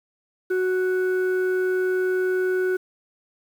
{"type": "tone pair together", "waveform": "sine", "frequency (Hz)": [370, 1480], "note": ["F#4", "F#6"], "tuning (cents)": [0, 0], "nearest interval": "2 octaves", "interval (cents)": 2400, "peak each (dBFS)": [-19, -28], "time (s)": [0.5, 2.77], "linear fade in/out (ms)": 10, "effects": ["tanh soft clip ceiling -15 dBFS", "8-bit"]}